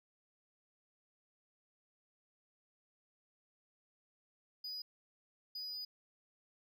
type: tone bursts at uneven times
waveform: triangle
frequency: 4948 Hz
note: D#8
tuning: 10 cents flat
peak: -40 dBFS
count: 2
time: 4.64-4.82 / 5.55-5.85 s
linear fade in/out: 5 ms
effects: none